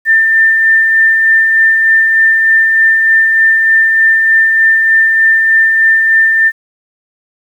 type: tone with tremolo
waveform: sine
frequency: 1792 Hz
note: A6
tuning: 31 cents sharp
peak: -4 dBFS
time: 0.05-6.52 s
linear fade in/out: 50 ms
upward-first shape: sine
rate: 3.3 Hz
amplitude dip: 30%
effects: 7-bit